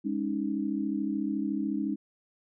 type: chord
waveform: sine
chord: Ab suspended fourth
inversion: none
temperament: equal with one note detuned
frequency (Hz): 205.6 / 277.2 / 311.1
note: Ab3 / Db4 / Eb4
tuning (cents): -17 / 0 / 0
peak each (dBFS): -32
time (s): 0.04-1.96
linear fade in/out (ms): 20
effects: none